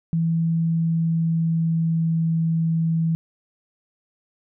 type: tone with pitch glide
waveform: sine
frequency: 164.81 to 163.48 Hz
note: E3 to E3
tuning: 0 to -14 cents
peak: -18 dBFS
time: 0.13-3.15 s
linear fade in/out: 0 ms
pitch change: -14 cents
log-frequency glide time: 0.53-2.27 s
effects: none